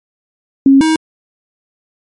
sine / square tone pair in turn, 272 / 317.4 Hz, C#4 / D#4, -33 / +35 cents, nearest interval minor third, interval 268 cents, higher second, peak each -3 / -10 dBFS, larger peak first, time 0.66-0.81 / 0.81-0.96 s, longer neither, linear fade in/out 2 ms, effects MP3 48 kbps

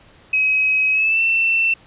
sine tone with pitch glide, 2544 to 2683 Hz, D#7 to E7, +38 to +30 cents, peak -14 dBFS, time 0.33-1.74 s, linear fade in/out 5 ms, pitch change +92 cents, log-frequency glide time 0.92-1.21 s, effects pink hiss -49 dBFS RMS until 1.86 s + resampled to 8000 Hz

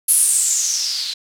violet noise with low-pass filter sweep, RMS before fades -18 dBFS, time 0.08-1.14 s, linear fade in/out 10 ms, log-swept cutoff 11000 to 4000 Hz, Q 6.7, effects none

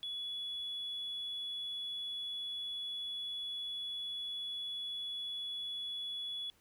triangle tone, 3397 Hz, G#7, 38 cents sharp, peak -35 dBFS, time 0.03-6.5 s, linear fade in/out 0 ms, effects tanh soft clip ceiling -35 dBFS + pink hiss -69 dBFS RMS until 6.6 s

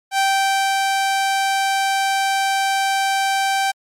sawtooth tone with ADSR envelope, 780 Hz, G5, 9 cents flat, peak -11 dBFS, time 0.11-3.72 s, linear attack 71 ms, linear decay 570 ms, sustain -2 dB, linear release 17 ms, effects low-pass 11000 Hz 12 dB/octave + Opus 48 kbps

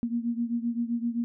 sine beating tone pair, 233.1 / 240.8 Hz, A#3 / B3, 0 / -44 cents, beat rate 7.7 Hz, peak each -28 / -31 dBFS, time 0.03-1.24 s, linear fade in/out 0 ms, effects none

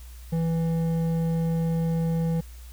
sine tone with hard clipping, 164.81 Hz, E3, in tune, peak -24 dBFS, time 0.32-2.41 s, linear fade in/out 10 ms, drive 8 dB, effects added 60 Hz sine -40 dBFS peak until 2.72 s + white hiss -53 dBFS RMS until 2.72 s

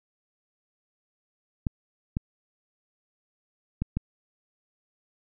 clicks, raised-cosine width 5 ms, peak -14 dBFS, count 4, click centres 1.668 / 2.169 / 3.82 / 3.97 s, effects none

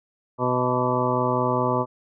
harmonic tone with a mistuned harmonic, 125.1 Hz, B2, 23 cents sharp, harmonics 1 / 2 / 3 / 4 / 5 / 7 / 8 / 9, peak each -28 / -28 / -28 / -28 / -28 / -28 / -28 / -28 dBFS, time 0.38-1.86 s, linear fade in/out 50 ms, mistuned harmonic 9, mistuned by +37 cents, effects none

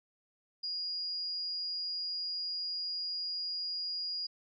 sine tone, 4864 Hz, D#8, 40 cents flat, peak -34 dBFS, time 0.63-4.27 s, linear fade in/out 10 ms, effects none

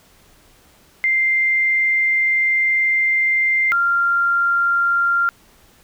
sine tone pair in turn, 2093 / 1388.1 Hz, C7 / F6, 0 / -11 cents, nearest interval perfect fifth, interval 711 cents, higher first, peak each -14 dBFS, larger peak neither, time 1.04-3.72 / 3.72-5.29 s, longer first, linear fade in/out 0 ms, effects pink hiss -52 dBFS RMS until 5.83 s

